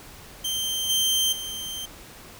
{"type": "tone with level steps", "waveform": "sawtooth", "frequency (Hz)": 3136, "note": "G7", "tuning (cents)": 0, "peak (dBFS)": [-22, -17, -28], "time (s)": [0.44, 1.86], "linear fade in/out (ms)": 10, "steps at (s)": [0.89, 1.32], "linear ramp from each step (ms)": 10, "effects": ["pink hiss -45 dBFS RMS until 2.39 s"]}